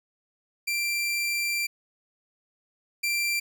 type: tone pair in turn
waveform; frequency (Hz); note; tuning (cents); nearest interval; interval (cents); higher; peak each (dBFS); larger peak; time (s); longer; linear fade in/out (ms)
sawtooth; 2359 / 2359; D7 / D7; +7 / +7; unison; 0; neither; -22 / -21; second; 0.67-1.67 / 3.03-3.4; first; 10
effects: none